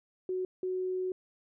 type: tone bursts at uneven times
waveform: sine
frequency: 370 Hz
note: F#4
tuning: in tune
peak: -30 dBFS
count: 2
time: 0.29-0.45 / 0.63-1.12 s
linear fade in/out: 2 ms
effects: none